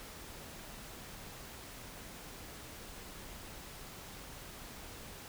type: silence
effects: pink hiss -49 dBFS RMS until 5.28 s